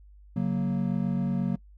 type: chord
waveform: triangle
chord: F# major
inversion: second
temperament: equal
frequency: 138.59 / 185 / 233.1 Hz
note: C#3 / F#3 / A#3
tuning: 0 / 0 / 0 cents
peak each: -29 / -25 / -28 dBFS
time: 0.36-1.56 s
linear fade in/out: 5 ms
effects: noise-tail reverb RT60 0.1 s tail -22 dB re dry + added 50 Hz sine -49 dBFS peak until 1.77 s